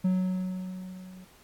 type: tone with level ramp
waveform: triangle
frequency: 185 Hz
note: F#3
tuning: in tune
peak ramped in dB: -19 to -43 dBFS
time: 0.04-1.25 s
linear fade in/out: 10 ms
effects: pink hiss -58 dBFS RMS until 1.43 s + AAC 64 kbps